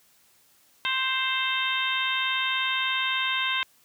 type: harmonic tone with a mistuned harmonic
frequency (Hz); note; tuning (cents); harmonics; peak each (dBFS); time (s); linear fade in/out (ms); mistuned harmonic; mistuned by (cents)
523.3; C5; 0; 2 / 3 / 4 / 5 / 6 / 7; -31 / -31 / -31 / -31 / -31 / -31; 0.85-3.63; 0; 5; +21
effects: white hiss -61 dBFS RMS until 3.84 s + high-pass 60 Hz 12 dB/octave